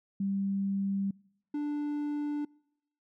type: tone pair in turn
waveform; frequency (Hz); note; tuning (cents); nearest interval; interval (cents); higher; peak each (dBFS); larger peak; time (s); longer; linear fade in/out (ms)
sine / triangle; 196.6 / 294; G3 / D4; +5 / +2; perfect fifth; 697; second; -28; neither; 0.2-1.11 / 1.54-2.45; neither; 5
effects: noise-tail reverb RT60 0.8 s tail -26 dB re dry